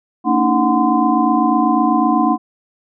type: tone cluster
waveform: sine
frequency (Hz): 228.7 / 284.4 / 312.4 / 735 / 1030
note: A#3 / C#4 / D#4 / F#5 / C6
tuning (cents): -33 / +45 / +7 / -12 / -28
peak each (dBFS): -18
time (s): 0.24-2.38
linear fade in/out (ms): 50
effects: none